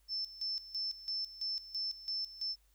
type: tone with tremolo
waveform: sine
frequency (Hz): 5300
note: E8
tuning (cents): +9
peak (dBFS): -34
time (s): 0.08-2.56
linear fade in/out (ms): 50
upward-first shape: square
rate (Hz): 3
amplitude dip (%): 80
effects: added 50 Hz sine -67 dBFS peak until 2.74 s + white hiss -74 dBFS RMS until 2.74 s